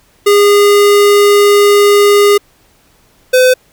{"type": "tone pair in turn", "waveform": "square", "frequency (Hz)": [408.5, 508.8], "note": ["G#4", "C5"], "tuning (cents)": [-29, -48], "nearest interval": "major third", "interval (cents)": 381, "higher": "second", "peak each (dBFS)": -5, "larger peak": "neither", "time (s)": [[0.26, 2.38], [3.33, 3.54]], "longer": "first", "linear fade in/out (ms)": 10, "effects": ["pink hiss -50 dBFS RMS until 3.72 s"]}